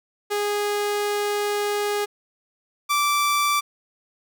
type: tone pair in turn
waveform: sawtooth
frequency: 412.6 / 1167 Hz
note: G#4 / D6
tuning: -11 / -11 cents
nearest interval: octave + tritone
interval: 1800 cents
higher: second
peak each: -18 / -15 dBFS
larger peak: second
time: 0.3-2.06 / 2.89-3.61 s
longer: first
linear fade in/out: 20 ms
effects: none